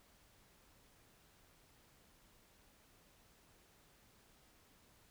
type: silence
effects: pink hiss -68 dBFS RMS until 5.1 s